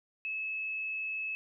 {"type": "tone", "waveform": "sine", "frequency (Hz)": 2594, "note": "E7", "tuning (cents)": -28, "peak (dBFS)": -33, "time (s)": [0.25, 1.35], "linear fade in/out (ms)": 0, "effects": []}